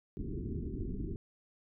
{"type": "low-pass noise", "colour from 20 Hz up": "pink", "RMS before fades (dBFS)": -38, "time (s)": [0.17, 1.16], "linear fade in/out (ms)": 0, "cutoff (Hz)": 410, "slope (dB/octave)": 96, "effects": []}